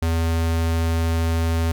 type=tone; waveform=square; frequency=82.41 Hz; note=E2; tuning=in tune; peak=-19 dBFS; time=0.02-1.72 s; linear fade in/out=5 ms; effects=none